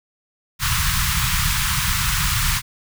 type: band-stop noise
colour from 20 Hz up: pink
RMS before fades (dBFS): -20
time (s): 0.59-2.62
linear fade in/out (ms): 50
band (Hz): 170 to 1000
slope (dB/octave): 48
effects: none